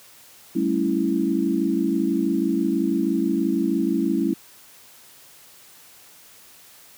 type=chord; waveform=sine; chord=A dominant seventh; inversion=third; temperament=equal with one note detuned; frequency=193.86 / 220 / 277.2 / 329.6 Hz; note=G3 / A3 / C#4 / E4; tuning=-19 / 0 / 0 / 0 cents; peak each=-26 / -26 / -24 / -23 dBFS; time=0.55-4.34 s; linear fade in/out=10 ms; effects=white hiss -49 dBFS RMS until 6.97 s + high-pass 80 Hz 12 dB/octave